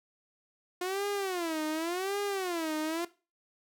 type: tone with vibrato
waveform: sawtooth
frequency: 354.2 Hz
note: F4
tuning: 24 cents sharp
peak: -27 dBFS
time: 0.81-3.05 s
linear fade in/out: 5 ms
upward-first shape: sine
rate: 0.89 Hz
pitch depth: 240 cents each way
effects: noise-tail reverb RT60 0.3 s tail -17 dB re dry